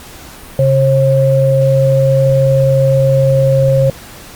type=tone pair together; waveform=sine; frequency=135.28 / 538 Hz; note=C#3 / C5; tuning=-42 / +48 cents; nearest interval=2 octaves; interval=2390 cents; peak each=-10 dBFS; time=0.59-3.9 s; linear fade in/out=2 ms; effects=pink hiss -34 dBFS RMS until 4.35 s + Opus 48 kbps